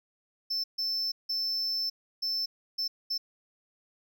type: tone bursts at uneven times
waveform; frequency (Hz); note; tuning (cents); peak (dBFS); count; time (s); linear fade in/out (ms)
triangle; 5300; E8; +9; -27; 6; 0.5-0.64 / 0.78-1.12 / 1.29-1.9 / 2.22-2.46 / 2.78-2.88 / 3.1-3.18; 10
effects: none